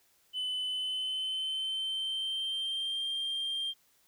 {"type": "tone with pitch glide", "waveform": "sine", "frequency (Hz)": [3015, 3185], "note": ["F#7", "G7"], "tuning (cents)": [32, 27], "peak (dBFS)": -29, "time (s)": [0.33, 3.74], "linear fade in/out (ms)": 50, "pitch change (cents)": 95, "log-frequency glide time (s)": [0.65, 3.05], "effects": ["tanh soft clip ceiling -30 dBFS", "white hiss -68 dBFS RMS until 4.07 s"]}